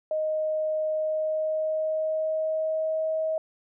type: tone with pitch glide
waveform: sine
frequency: 622.3 to 634.6 Hz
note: D#5 to D#5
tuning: 0 to +34 cents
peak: -24 dBFS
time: 0.11-3.38 s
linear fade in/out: 2 ms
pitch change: +34 cents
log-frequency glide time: 0.91-3.11 s
effects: none